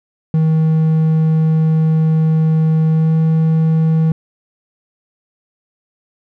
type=tone with pitch glide; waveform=triangle; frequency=158.8 to 160.18 Hz; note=D#3 to E3; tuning=+36 to -49 cents; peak=-8 dBFS; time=0.34-4.12 s; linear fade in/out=2 ms; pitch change=+15 cents; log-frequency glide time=2.89-3.15 s; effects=none